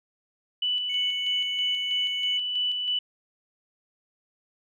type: tone with tremolo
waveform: sine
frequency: 2974 Hz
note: F#7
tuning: 8 cents sharp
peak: -23 dBFS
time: 0.62-2.99 s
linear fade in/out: 5 ms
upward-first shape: square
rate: 3.1 Hz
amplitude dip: 35%
type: tone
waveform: triangle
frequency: 2217 Hz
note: C#7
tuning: in tune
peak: -33 dBFS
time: 0.89-2.38 s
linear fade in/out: 10 ms
effects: none